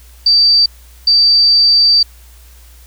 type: tone bursts at uneven times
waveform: sine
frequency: 4646 Hz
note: D8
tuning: 20 cents flat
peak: -6 dBFS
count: 2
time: 0.26-0.66 / 1.07-2.03 s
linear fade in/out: 5 ms
effects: added 60 Hz sine -38 dBFS peak until 2.86 s + white hiss -46 dBFS RMS until 2.86 s